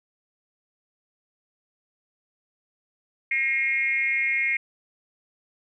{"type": "tone with frequency modulation", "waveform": "sine", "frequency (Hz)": 2147, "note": "C7", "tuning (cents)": 44, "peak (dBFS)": -21, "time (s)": [3.31, 4.57], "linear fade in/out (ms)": 5, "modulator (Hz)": 263, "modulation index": 0.76, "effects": []}